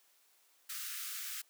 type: high-pass noise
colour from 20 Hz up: white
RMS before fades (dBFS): -42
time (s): 0.69-1.42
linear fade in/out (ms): 10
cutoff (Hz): 1200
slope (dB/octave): 96
effects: white hiss -69 dBFS RMS until 1.49 s + high-pass 400 Hz 12 dB/octave